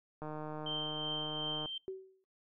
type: click train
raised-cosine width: 1 ms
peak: -29 dBFS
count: 221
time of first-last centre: 0.22-1.658 s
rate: 153 Hz
type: tone with tremolo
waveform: sine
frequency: 3136 Hz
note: G7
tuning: in tune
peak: -35 dBFS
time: 0.66-1.78 s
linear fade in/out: 5 ms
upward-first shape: triangle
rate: 2.7 Hz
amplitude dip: 45%
type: tone with exponential decay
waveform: sine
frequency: 380 Hz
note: F#4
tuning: 46 cents sharp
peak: -35 dBFS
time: 1.88-2.24 s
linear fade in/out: 0 ms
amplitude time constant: 78 ms
effects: noise-tail reverb RT60 0.3 s tail -24 dB re dry